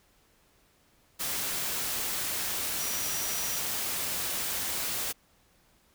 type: tone in noise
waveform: sine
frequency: 5820 Hz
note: F#8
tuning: 29 cents flat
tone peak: -37 dBFS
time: 2.78-3.61 s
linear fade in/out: 20 ms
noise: white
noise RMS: -32 dBFS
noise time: 1.19-5.13 s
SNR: -8 dB
effects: pink hiss -65 dBFS RMS until 5.94 s